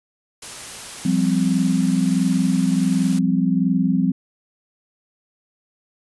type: noise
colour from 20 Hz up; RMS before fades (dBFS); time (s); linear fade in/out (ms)
white; -34; 0.42-3.19; 5
type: chord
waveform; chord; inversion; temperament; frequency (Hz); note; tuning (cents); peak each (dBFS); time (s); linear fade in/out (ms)
sine; F suspended second; none; equal with one note detuned; 174.61 / 196 / 259.4; F3 / G3 / C4; 0 / 0 / -15; -20; 1.05-4.12; 5
effects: resampled to 24000 Hz